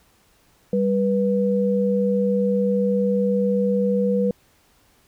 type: tone pair together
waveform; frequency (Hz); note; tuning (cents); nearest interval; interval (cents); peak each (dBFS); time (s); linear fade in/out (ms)
sine; 196.53 / 488.7; G3 / B4; +5 / -18; octave + major third; 1577; -20; 0.73-4.31; 2
effects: pink hiss -59 dBFS RMS until 5.07 s